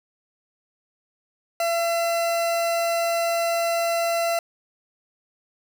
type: tone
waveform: 40% pulse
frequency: 676 Hz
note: E5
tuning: 43 cents sharp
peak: -20 dBFS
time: 1.6-4.39 s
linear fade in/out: 2 ms
effects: none